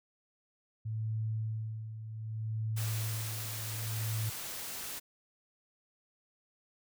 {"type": "tone with tremolo", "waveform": "sine", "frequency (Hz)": 110, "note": "A2", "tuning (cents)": 0, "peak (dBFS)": -31, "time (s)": [0.85, 4.3], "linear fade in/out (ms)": 10, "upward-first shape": "sine", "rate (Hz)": 0.65, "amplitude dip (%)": 65}
{"type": "noise", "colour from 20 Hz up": "white", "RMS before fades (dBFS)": -41, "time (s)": [2.76, 5], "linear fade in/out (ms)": 20}
{"effects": []}